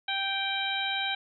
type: harmonic tone with a mistuned harmonic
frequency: 784 Hz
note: G5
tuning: in tune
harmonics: 1 / 2 / 3 / 4 / 5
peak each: -34 / -34 / -34 / -34 / -34 dBFS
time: 0.08-1.15 s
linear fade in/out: 5 ms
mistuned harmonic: 5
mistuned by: -34 cents
effects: none